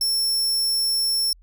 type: tone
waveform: sawtooth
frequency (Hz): 5400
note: E8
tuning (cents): +41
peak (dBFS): -17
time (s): 0.01-1.33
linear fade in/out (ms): 2
effects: added 42 Hz sine -48 dBFS peak until 1.42 s